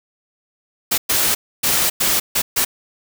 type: noise bursts at uneven times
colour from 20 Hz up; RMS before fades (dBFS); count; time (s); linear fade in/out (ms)
white; -17; 6; 0.91-0.98 / 1.09-1.35 / 1.63-1.9 / 2-2.2 / 2.35-2.42 / 2.56-2.65; 10
effects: none